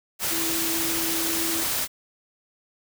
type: tone in noise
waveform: sine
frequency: 329.6 Hz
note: E4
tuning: in tune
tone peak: -30 dBFS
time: 0.29-1.65 s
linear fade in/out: 50 ms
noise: white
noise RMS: -26 dBFS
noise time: 0.19-1.88 s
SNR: -7 dB
effects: none